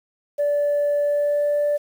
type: tone with pitch glide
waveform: sine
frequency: 581 to 585.7 Hz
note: D5 to D5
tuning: -19 to -5 cents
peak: -16 dBFS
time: 0.38-1.78 s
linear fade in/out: 20 ms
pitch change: +14 cents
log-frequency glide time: 1-1.66 s
effects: tanh soft clip ceiling -15 dBFS + 8-bit